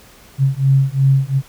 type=beating tone pair; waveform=sine; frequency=134.3 / 137.1 Hz; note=C3 / C#3; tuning=+46 / -19 cents; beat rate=2.8 Hz; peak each=-14 dBFS; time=0.38-1.42 s; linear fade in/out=50 ms; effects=pink hiss -45 dBFS RMS until 1.48 s